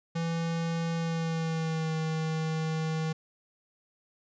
square tone with pitch glide, 166.2 to 159.06 Hz, E3 to D#3, +15 to +38 cents, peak -29 dBFS, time 0.15-3.13 s, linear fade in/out 10 ms, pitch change -77 cents, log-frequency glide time 0.96-1.94 s, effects resampled to 16000 Hz

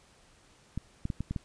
clicks, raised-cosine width 5 ms, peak -20 dBFS, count 6, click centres 0.776 / 1.054 / 1.102 / 1.206 / 1.31 / 1.362 s, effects pink hiss -61 dBFS RMS until 1.44 s + resampled to 22050 Hz

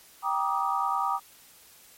sine chord, Eb major seventh, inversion first, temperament equal with one note detuned, 784 / 949.2 / 1174.7 / 1244.5 Hz, G5 / Bb5 / D6 / Eb6, 0 / +31 / 0 / 0 cents, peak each -30 dBFS, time 0.22-1.2 s, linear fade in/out 50 ms, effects white hiss -54 dBFS RMS until 1.97 s + MP3 64 kbps

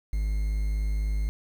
triangle tone with quantisation, 51.91 Hz, G#1, in tune, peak -22 dBFS, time 0.13-1.29 s, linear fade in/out 0 ms, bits 8, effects none

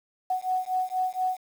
sine beating tone pair, 740 / 744.2 Hz, F#5 / F#5, 0 / +10 cents, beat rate 4.2 Hz, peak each -28 dBFS, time 0.3-1.38 s, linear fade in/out 5 ms, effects 8-bit

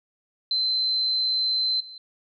sine tone with level steps, 4079 Hz, C8, 45 cents flat, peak -21 / -39 dBFS, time 0.51-1.98 s, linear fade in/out 2 ms, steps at 1.8 s, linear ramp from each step 5 ms, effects none

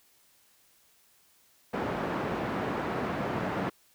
pink band-pass noise, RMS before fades -32 dBFS, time 1.73-3.7 s, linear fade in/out 10 ms, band 160 to 1400 Hz, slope 12 dB/octave, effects white hiss -64 dBFS RMS until 3.94 s

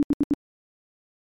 sine tone bursts, 289 Hz, D4, 28 cents flat, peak -16 dBFS, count 4, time 0-0.337 s, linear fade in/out 0 ms, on 28 ms, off 75 ms, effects MP3 64 kbps

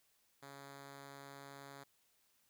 5% pulse tone, 139.3 Hz, C#3, 9 cents sharp, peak -40 dBFS, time 0.42-1.84 s, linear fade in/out 10 ms, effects white hiss -75 dBFS RMS until 2.49 s

